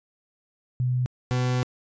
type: tone pair in turn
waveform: sine / 40% pulse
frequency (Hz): 125.5 / 125.5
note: B2 / B2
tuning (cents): +28 / +28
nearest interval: unison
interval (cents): 0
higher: neither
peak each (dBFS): -21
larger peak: neither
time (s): 0.8-1.06 / 1.31-1.63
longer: second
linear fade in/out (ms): 0
effects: resampled to 16000 Hz